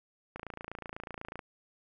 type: click train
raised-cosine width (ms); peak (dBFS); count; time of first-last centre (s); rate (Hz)
0.5; -25; 30; 0.36-1.392; 28.1
effects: none